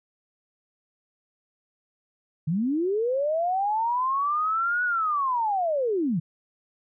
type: linear two-way sweep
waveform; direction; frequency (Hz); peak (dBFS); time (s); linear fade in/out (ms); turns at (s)
sine; up then down; 144.9 to 1480 to 144.9; -22; 2.47-6.2; 10; 4.84
effects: none